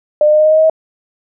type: tone with pitch steps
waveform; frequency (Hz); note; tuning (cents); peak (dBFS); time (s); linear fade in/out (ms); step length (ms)
sine; 600 / 605.2 / 610.5 / 615.8 / 621.2 / 626.6 / 632 / 637.5; D5 / D#5 / D#5 / D#5 / D#5 / D#5 / D#5 / D#5; +37 / -48 / -33 / -18 / -3 / +12 / +27 / +42; -6; 0.21-0.698; 2; 61
effects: none